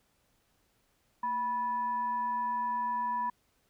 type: tone with frequency modulation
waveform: sine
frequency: 981 Hz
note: B5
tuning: 12 cents flat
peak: -29 dBFS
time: 1.23-3.3 s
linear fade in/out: 5 ms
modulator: 754 Hz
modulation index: 0.28
effects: pink hiss -72 dBFS RMS until 3.69 s